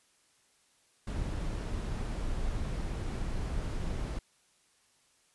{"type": "noise", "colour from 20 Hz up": "brown", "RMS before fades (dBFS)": -34, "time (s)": [1.07, 4.19], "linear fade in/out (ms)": 5, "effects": ["white hiss -68 dBFS RMS until 5.34 s", "resampled to 24000 Hz"]}